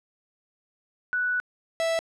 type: tone pair in turn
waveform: sine / 45% pulse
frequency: 1480 / 658.1 Hz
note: F#6 / E5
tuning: 0 / -3 cents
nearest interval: octave + major second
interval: 1403 cents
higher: first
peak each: -23 dBFS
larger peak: neither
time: 1.13-1.4 / 1.8-1.99 s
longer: first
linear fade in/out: 0 ms
effects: low-pass 8000 Hz 12 dB/octave